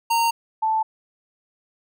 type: tone pair in turn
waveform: square / sine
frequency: 924 / 879.2 Hz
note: A#5 / A5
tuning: -16 / -2 cents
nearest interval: minor second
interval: 86 cents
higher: first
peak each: -18 dBFS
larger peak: neither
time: 0.1-0.31 / 0.62-0.83 s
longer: neither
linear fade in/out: 10 ms
effects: none